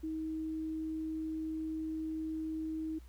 sine tone, 316.4 Hz, D#4, 29 cents sharp, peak -35 dBFS, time 0.03-2.99 s, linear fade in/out 10 ms, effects added 60 Hz sine -50 dBFS peak until 3.08 s + pink hiss -66 dBFS RMS until 3.08 s

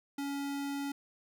square tone, 280.9 Hz, C#4, 23 cents sharp, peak -35 dBFS, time 0.18-0.92 s, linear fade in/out 5 ms, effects none

